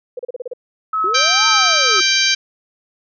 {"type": "tone bursts", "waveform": "sine", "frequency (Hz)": 494.6, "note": "B4", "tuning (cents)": 3, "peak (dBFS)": -22, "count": 7, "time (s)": [0.17, 0.535], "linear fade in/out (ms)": 5, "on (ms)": 23, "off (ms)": 34}
{"type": "tone with tremolo", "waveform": "sine", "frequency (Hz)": 1289, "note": "E6", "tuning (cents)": -39, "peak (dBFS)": -14, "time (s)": [0.93, 2], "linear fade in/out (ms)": 5, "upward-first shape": "triangle", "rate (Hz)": 2, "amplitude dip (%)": 55}
{"type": "linear two-way sweep", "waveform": "sine", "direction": "up then down", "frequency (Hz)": [349.2, 923, 349.2], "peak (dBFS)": -23, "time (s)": [1.04, 2.01], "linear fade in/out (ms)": 2, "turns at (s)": 1.47}
{"type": "harmonic tone", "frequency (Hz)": 784, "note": "G5", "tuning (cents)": 0, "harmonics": [2, 3, 4, 5, 6, 7, 8], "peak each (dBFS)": [-21, -19, -20, -20, -19, -24, -22], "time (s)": [1.14, 2.35], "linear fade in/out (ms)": 10}
{"effects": []}